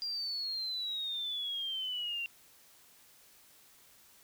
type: exponential sweep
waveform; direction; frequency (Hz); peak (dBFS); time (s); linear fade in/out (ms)
sine; down; 4810 to 2744; -34; 0.02-2.26; 0
effects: white hiss -61 dBFS RMS until 4.23 s